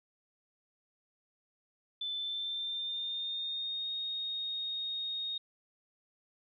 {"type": "tone with pitch glide", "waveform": "sine", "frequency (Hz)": [3520, 3721], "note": ["A7", "A#7"], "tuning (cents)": [0, -4], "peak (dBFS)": -34, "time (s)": [2.01, 5.38], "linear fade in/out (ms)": 5, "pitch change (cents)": 96, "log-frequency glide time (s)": [2.14, 3.91], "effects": []}